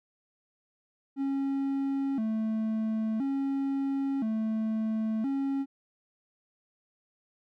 triangle tone with vibrato, 245.4 Hz, B3, 11 cents flat, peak -25 dBFS, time 1.16-5.66 s, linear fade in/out 50 ms, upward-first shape square, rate 0.49 Hz, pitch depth 190 cents each way, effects none

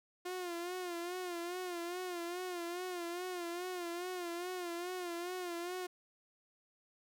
sawtooth tone with vibrato, 353.8 Hz, F4, 23 cents sharp, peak -35 dBFS, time 0.25-5.87 s, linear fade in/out 10 ms, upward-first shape sine, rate 2.4 Hz, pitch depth 70 cents each way, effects none

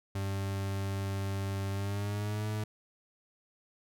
40% pulse tone with pitch glide, 98 to 106.87 Hz, G2 to A2, 0 to -50 cents, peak -31 dBFS, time 0.15-2.64 s, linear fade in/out 5 ms, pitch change +150 cents, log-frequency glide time 1.71-2.47 s, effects none

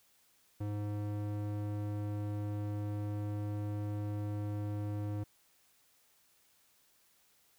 square tone with band-pass filter, 103.83 Hz, G#2, in tune, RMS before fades -37 dBFS, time 0.6-5.24 s, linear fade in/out 10 ms, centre 220 Hz, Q 0.62, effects white hiss -69 dBFS RMS until 7.58 s

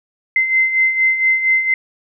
sine beating tone pair, 2066 / 2070.3 Hz, C7 / C7, -22 / -19 cents, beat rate 4.3 Hz, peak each -20 / -13 dBFS, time 0.36-1.74 s, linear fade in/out 2 ms, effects none

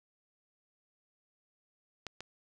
clicks, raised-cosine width 0.2 ms, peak -22 / -25 dBFS, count 2, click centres 2.067 / 2.206 s, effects none

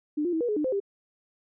sine tone with pitch steps, 299.2 / 351.2 / 322.3 / 481.7 / 421.3 / 300.9 / 518 / 398.3 Hz, D4 / F4 / E4 / B4 / G#4 / D4 / C5 / G4, +32 / +10 / -39 / -43 / +25 / +42 / -17 / +28 cents, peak -24 dBFS, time 0.17-0.802 s, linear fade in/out 10 ms, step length 79 ms, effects none

